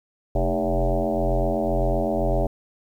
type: tone with frequency modulation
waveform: sine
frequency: 308.3 Hz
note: D#4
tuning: 16 cents flat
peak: -19 dBFS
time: 0.35-2.47 s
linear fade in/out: 5 ms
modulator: 87.8 Hz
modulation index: 4.7
effects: 9-bit